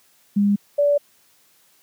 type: tone pair in turn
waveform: sine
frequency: 202.8 / 577.9 Hz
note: G#3 / D5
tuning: -41 / -28 cents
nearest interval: octave + tritone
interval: 1813 cents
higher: second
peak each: -14 dBFS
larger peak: neither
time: 0.36-0.56 / 0.78-0.98 s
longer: neither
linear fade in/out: 10 ms
effects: white hiss -58 dBFS RMS until 1.82 s + high-pass 100 Hz 12 dB/octave